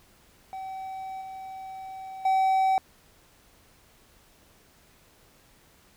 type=tone with level steps; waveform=triangle; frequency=764 Hz; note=G5; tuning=45 cents flat; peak=-32 / -35 / -18 dBFS; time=0.53-2.78 s; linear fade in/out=0 ms; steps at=1.21 / 2.25 s; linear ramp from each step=5 ms; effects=pink hiss -59 dBFS RMS until 5.96 s